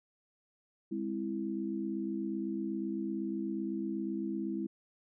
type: chord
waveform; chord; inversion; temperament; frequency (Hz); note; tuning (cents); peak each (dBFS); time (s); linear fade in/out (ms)
sine; Ab augmented; none; equal with one note detuned; 204 / 261.6 / 329.6; Ab3 / C4 / E4; -31 / 0 / 0; -37 / -40 / -36; 0.91-4.67; 10
effects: none